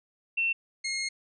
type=tone pair in turn; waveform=sine / 20% pulse; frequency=2700 / 2148 Hz; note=E7 / C7; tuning=+41 / +45 cents; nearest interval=major third; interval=396 cents; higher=first; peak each=-24 dBFS; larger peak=neither; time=0.37-0.53 / 0.84-1.09 s; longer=second; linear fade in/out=10 ms; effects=resampled to 24000 Hz